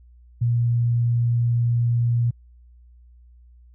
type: tone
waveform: sine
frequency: 118.8 Hz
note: A#2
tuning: 33 cents sharp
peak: -17 dBFS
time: 0.41-2.31 s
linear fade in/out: 10 ms
effects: added 60 Hz sine -47 dBFS peak until 3.74 s